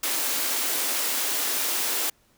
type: high-pass noise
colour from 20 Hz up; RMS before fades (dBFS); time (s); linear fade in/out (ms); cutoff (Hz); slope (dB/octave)
white; -26; 0.03-2.1; 5; 240; 96
effects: pink hiss -63 dBFS RMS until 2.37 s